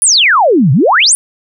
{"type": "exponential two-way sweep", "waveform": "sine", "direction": "down then up", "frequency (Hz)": [10548, 120.2, 10548], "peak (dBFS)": -5, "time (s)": [0.02, 1.15], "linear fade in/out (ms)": 0, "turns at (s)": 0.72, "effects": []}